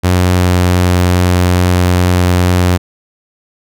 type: tone with pitch glide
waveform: sawtooth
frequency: 90.5 to 89.77 Hz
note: F#2 to F2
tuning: -38 to +48 cents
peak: -4 dBFS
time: 0.03-2.78 s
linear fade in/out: 20 ms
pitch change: -14 cents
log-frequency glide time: 0.26-0.69 s
effects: none